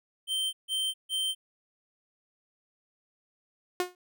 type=tone bursts; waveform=square; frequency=3120 Hz; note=G7; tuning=9 cents flat; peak=-28 dBFS; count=3; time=0.27-1.35 s; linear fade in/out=50 ms; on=260 ms; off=150 ms
type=tone with exponential decay; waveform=sawtooth; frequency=360.1 Hz; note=F#4; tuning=47 cents flat; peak=-19 dBFS; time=3.8-3.95 s; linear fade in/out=1 ms; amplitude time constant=32 ms
effects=none

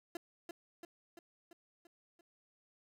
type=tone with echo; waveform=30% pulse; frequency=341.1 Hz; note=F4; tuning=41 cents flat; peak=-37 dBFS; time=0.15-0.17 s; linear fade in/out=2 ms; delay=340 ms; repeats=6; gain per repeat=-4 dB; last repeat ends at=2.21 s; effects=none

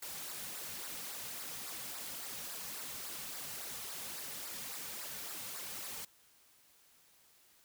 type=noise with flanger; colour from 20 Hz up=white; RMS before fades=-44 dBFS; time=0.02-6.05 s; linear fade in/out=5 ms; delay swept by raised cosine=0.31 to 3.11 ms; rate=3.6 Hz; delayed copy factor=-0.65; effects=white hiss -66 dBFS RMS until 7.64 s

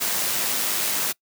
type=noise with amplitude modulation; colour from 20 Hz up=white; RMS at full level=-23 dBFS; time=0-1.13 s; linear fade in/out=20 ms; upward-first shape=sine; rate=105 Hz; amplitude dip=25%; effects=noise-tail reverb RT60 0.1 s tail -24 dB re dry + high-pass 150 Hz 12 dB/octave

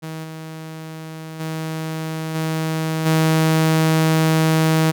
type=tone with level steps; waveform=sawtooth; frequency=159.3 Hz; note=D#3; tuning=41 cents sharp; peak=-24 / -27 / -20 / -16 / -10 dBFS; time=0.02-4.92 s; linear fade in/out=20 ms; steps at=0.23 / 1.39 / 2.34 / 3.05 s; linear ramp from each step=20 ms; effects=none

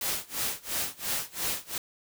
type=noise with tremolo; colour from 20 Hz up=white; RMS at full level=-29 dBFS; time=0.01-1.78 s; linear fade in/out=2 ms; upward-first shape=sine; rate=2.9 Hz; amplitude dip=95%; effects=none

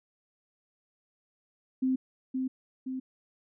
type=tone with echo; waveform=sine; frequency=260 Hz; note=C4; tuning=11 cents flat; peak=-24 dBFS; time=1.82-1.96 s; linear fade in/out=10 ms; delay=520 ms; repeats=2; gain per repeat=-4 dB; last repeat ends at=3 s; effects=none

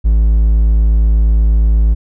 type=tone; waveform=triangle; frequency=54.2 Hz; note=A1; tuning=25 cents flat; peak=-5 dBFS; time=0.04-1.95 s; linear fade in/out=20 ms; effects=none

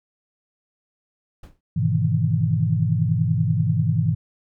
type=noise with exponential decay; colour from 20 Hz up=brown; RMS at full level=-35 dBFS; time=1.43-1.61 s; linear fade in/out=5 ms; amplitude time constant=38 ms
type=chord; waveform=sine; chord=E major seventh; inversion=first; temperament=just; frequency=103.01 / 123.61 / 154.51 / 164.81 Hz; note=G#2 / B2 / D#3 / E3; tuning=-14 / +2 / -12 / 0 cents; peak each=-23 dBFS; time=1.76-4.15 s; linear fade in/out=10 ms
effects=none

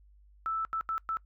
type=tone bursts at uneven times; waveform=sine; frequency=1318.5 Hz; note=E6; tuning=in tune; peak=-29 dBFS; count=4; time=0.46-0.65 / 0.73-0.81 / 0.89-0.98 / 1.09-1.17 s; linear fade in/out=0 ms; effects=noise-tail reverb RT60 0.1 s tail -22 dB re dry + added 50 Hz sine -56 dBFS peak until 1.25 s

